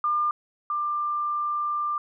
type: tone pair in turn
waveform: sine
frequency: 1200 / 1189.6 Hz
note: D6 / D6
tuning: +37 / +22 cents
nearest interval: unison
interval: 15 cents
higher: first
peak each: -21 / -24 dBFS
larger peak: first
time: 0.04-0.31 / 0.7-1.98 s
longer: second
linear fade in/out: 2 ms
effects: none